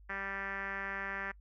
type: tone with low-pass filter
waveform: 5% pulse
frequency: 196 Hz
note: G3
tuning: in tune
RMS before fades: -39 dBFS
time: 0.09-1.32 s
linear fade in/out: 10 ms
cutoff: 1800 Hz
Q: 4.3
effects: noise-tail reverb RT60 0.1 s tail -25 dB re dry + added 50 Hz sine -54 dBFS peak until 1.4 s